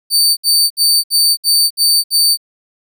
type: tone bursts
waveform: sawtooth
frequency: 4578 Hz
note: D8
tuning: 45 cents flat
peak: -6 dBFS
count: 7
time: 0.1-2.374 s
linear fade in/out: 50 ms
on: 270 ms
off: 64 ms
effects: none